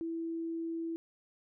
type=tone; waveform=sine; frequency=330.2 Hz; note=E4; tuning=3 cents sharp; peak=-34 dBFS; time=0.01-0.96 s; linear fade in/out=0 ms; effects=none